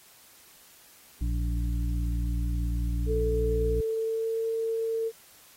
harmonic tone, 58.27 Hz, A#1, in tune, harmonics 1 / 2 / 3 / 5, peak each -26 / -35 / -38 / -40 dBFS, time 1.21-3.81 s, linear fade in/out 5 ms
sine tone with pitch glide, 440 to 451.3 Hz, A4 to A4, 0 to +44 cents, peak -26 dBFS, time 3.06-5.12 s, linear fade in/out 50 ms, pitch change +44 cents, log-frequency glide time 3.4-4.43 s
effects white hiss -55 dBFS RMS until 5.56 s + AAC 48 kbps

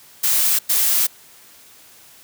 blue noise bursts at uneven times, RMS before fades -17 dBFS, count 2, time 0.23-0.59 / 0.69-1.07 s, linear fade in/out 10 ms, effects white hiss -47 dBFS RMS until 2.23 s + high-pass 60 Hz 12 dB/octave

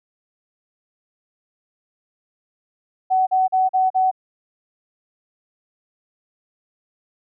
sine tone bursts, 751 Hz, F#5, 26 cents sharp, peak -14 dBFS, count 5, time 3.1-4.114 s, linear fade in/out 20 ms, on 170 ms, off 41 ms, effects none

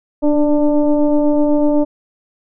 sine tone with frequency modulation, 294 Hz, D4, 2 cents sharp, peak -10 dBFS, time 0.22-1.85 s, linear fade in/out 20 ms, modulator 298 Hz, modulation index 1.1, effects none

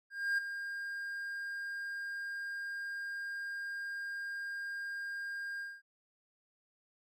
triangle tone with ADSR envelope, 1609 Hz, G6, 45 cents sharp, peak -26 dBFS, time 0.1-5.82 s, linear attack 280 ms, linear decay 10 ms, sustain -10 dB, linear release 220 ms, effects none

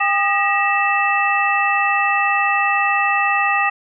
sine tone cluster, 801 / 1223 / 1909 / 2643 Hz, G5 / D#6 / A#6 / E7, +37 / -30 / +41 / +4 cents, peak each -20 dBFS, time 0-3.7 s, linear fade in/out 10 ms, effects none

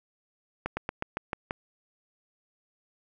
slowing click train, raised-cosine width 0.5 ms, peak -15 dBFS, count 7, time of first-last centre 0.66-1.509 s, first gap 110 ms, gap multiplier 1.1, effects none

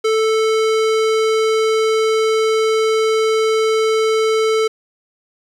square tone, 440 Hz, A4, in tune, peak -14 dBFS, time 0.04-4.68 s, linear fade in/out 10 ms, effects low-pass 7000 Hz 12 dB/octave + 7-bit

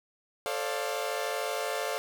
sawtooth chord, D minor seventh, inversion second, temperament equal with one note detuned, 440 / 534.2 / 587.3 / 698.5 Hz, A4 / C5 / D5 / F5, 0 / +36 / 0 / 0 cents, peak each -32 dBFS, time 0.46-1.98 s, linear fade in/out 0 ms, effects none

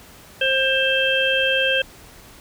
harmonic tone, 530 Hz, C5, 22 cents sharp, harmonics 1 / 3 / 5 / 6, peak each -22 / -22 / -22 / -22 dBFS, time 0.41-1.82 s, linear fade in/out 5 ms, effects pink hiss -45 dBFS RMS until 2.4 s

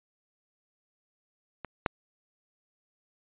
clicks, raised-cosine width 0.5 ms, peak -22 / -10 dBFS, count 2, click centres 1.647 / 1.862 s, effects resampled to 8000 Hz

